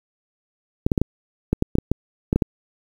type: clicks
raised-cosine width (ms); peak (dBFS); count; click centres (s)
3; -4; 12; 0.865 / 0.918 / 0.978 / 1.016 / 1.53 / 1.624 / 1.754 / 1.785 / 1.916 / 2.329 / 2.36 / 2.422
effects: 7-bit